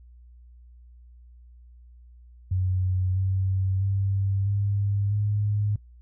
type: tone with pitch steps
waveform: sine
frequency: 92.5 / 95.21 / 98 / 100.87 / 103.83 Hz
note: F#2 / G2 / G2 / G2 / G#2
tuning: 0 / -50 / 0 / +50 / 0 cents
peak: -22 dBFS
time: 2.51-5.76 s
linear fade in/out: 5 ms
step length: 650 ms
effects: noise-tail reverb RT60 0.1 s tail -19 dB re dry + added 60 Hz sine -47 dBFS peak until 6.01 s